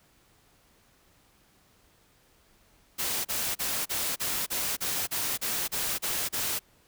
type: noise bursts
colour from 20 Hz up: white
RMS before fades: -30 dBFS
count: 12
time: 2.98-6.594 s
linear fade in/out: 20 ms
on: 270 ms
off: 34 ms
effects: pink hiss -63 dBFS RMS until 6.87 s

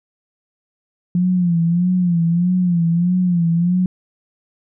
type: tone with vibrato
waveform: sine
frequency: 174.61 Hz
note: F3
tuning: in tune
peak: -13 dBFS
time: 1.15-3.86 s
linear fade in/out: 2 ms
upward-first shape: sine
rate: 1.6 Hz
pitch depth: 82 cents each way
effects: none

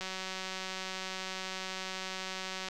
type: click train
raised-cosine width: 0.2 ms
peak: -21 dBFS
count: 504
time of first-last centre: 0.01-2.686 s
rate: 188 Hz
effects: none

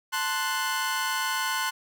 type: chord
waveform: sawtooth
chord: F# diminished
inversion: first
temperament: equal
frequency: 880 / 1046.5 / 1480 Hz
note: A5 / C6 / F#6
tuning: 0 / 0 / 0 cents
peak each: -29 / -26 / -26 dBFS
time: 0.12-1.71 s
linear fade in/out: 20 ms
effects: none

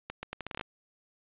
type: accelerating click train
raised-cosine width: 0.3 ms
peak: -20 dBFS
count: 10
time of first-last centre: 0.1-0.611 s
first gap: 130 ms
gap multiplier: 0.77
effects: resampled to 8000 Hz + 10-bit

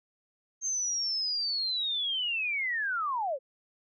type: linear sweep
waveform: sine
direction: down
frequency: 6400 to 493.9 Hz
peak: -28 dBFS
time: 0.61-3.39 s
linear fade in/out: 50 ms
effects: none

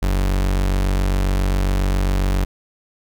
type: tone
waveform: 40% pulse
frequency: 47.36 Hz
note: F#1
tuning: 41 cents sharp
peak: -15 dBFS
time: 0.02-2.45 s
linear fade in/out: 10 ms
effects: none

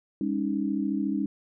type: chord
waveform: sine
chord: Ab suspended fourth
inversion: none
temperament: equal with one note detuned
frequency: 202.7 / 277.2 / 311.1 Hz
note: Ab3 / Db4 / Eb4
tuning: -42 / 0 / 0 cents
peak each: -29 / -29 / -30 dBFS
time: 0.21-1.26 s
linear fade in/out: 2 ms
effects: none

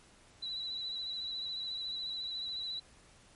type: tone with vibrato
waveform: sine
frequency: 3951 Hz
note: B7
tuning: in tune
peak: -36 dBFS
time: 0.42-2.8 s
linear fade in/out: 10 ms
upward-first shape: sine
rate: 14 Hz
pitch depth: 31 cents each way
effects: pink hiss -61 dBFS RMS until 3.35 s + MP3 48 kbps

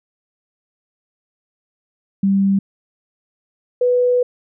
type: tone pair in turn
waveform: sine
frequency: 196 / 493.9 Hz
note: G3 / B4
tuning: 0 / 0 cents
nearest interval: octave + major third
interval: 1600 cents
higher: second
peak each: -12 dBFS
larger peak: neither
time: 2.23-2.59 / 3.81-4.23 s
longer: second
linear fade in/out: 5 ms
effects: none

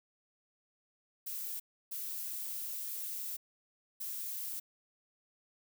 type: noise bursts at uneven times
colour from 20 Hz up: violet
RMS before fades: -40 dBFS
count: 3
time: 1.26-1.6 / 1.91-3.37 / 4-4.6 s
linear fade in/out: 10 ms
effects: none

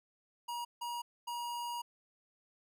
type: tone bursts at uneven times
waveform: square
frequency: 954 Hz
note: A#5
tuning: 40 cents sharp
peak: -38 dBFS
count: 3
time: 0.48-0.65 / 0.81-1.02 / 1.27-1.82 s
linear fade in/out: 10 ms
effects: none

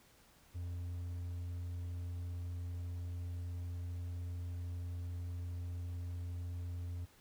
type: tone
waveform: triangle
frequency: 87.5 Hz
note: F2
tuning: 4 cents sharp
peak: -37 dBFS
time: 0.54-7.06 s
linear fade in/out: 20 ms
effects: pink hiss -65 dBFS RMS until 7.2 s

